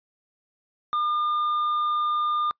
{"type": "tone with tanh clipping", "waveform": "triangle", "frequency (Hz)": 1207, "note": "D6", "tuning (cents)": 47, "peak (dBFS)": -23, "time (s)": [0.93, 2.51], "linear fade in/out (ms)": 0, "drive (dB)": 9, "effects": ["noise-tail reverb RT60 0.1 s tail -26 dB re dry", "resampled to 11025 Hz"]}